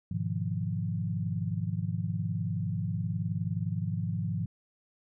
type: chord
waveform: sine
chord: F half-diminished seventh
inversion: first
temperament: equal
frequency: 103.83 / 123.47 / 155.56 / 174.61 Hz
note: Ab2 / Cb3 / Eb3 / F3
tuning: 0 / 0 / 0 / 0 cents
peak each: -33 / -37 / -35 / -34 dBFS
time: 0.11-4.46 s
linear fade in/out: 5 ms
effects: none